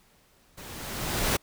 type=noise with level ramp; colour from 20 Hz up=pink; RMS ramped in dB=-44 to -24 dBFS; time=0.57-1.37 s; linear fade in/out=10 ms; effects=pink hiss -62 dBFS RMS until 1.42 s